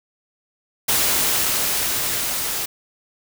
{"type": "noise with level ramp", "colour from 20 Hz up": "white", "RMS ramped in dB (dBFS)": [-18, -25], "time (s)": [0.88, 2.66], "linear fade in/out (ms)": 10, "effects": []}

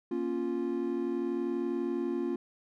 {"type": "chord", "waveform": "triangle", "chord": "Bb minor", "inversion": "none", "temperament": "equal with one note detuned", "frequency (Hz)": [236.7, 277.2, 349.2], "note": ["Bb3", "Db4", "F4"], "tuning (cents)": [27, 0, 0], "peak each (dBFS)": [-34, -33, -30], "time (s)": [0.11, 2.36], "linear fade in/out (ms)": 5, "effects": []}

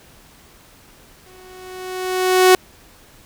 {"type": "tone with exponential growth", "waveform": "sawtooth", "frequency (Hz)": 370, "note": "F#4", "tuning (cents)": 0, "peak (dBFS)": -3, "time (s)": [1.26, 2.55], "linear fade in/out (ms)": 1, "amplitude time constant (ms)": 280, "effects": ["pink hiss -48 dBFS RMS until 3.25 s"]}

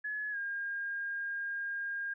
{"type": "tone with pitch glide", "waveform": "sine", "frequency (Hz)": [1700, 1614.8], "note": ["G#6", "G#6"], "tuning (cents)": [40, -49], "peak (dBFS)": -34, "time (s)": [0.04, 2.14], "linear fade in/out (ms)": 10, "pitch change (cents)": -89, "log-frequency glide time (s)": [0.31, 0.37], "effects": []}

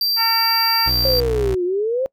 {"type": "tone", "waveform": "square", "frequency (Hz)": 4699, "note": "D8", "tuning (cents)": 0, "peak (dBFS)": -17, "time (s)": [0.01, 1.2], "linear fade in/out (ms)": 2}
{"type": "harmonic tone", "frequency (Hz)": 454.1, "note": "A#4", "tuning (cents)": -45, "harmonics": [2, 3, 4, 5, 6], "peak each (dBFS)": [-21, -25, -27, -29, -31], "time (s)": [0.16, 0.91], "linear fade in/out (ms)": 50}
{"type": "tone with vibrato", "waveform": "30% pulse", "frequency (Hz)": 61.74, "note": "B1", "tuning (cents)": 0, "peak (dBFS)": -19, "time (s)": [0.86, 1.55], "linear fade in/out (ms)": 10, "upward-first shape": "square", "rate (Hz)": 6, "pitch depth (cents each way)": 46}
{"type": "exponential two-way sweep", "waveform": "sine", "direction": "down then up", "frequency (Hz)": [542, 349.2, 542], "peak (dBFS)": -17, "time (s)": [1.05, 2.06], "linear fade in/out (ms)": 0, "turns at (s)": 1.64}
{"effects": ["noise-tail reverb RT60 0.1 s tail -26 dB re dry"]}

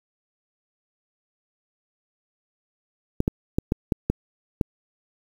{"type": "clicks", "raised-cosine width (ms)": 3, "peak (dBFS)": -7, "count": 7, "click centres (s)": [3.204, 3.279, 3.585, 3.721, 3.922, 4.1, 4.612], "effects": ["7-bit"]}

